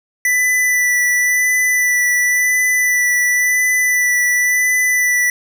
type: tone with vibrato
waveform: square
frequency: 1981 Hz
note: B6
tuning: 5 cents sharp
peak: -13 dBFS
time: 0.25-5.3 s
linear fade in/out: 2 ms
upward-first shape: sine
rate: 0.94 Hz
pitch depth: 16 cents each way
effects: none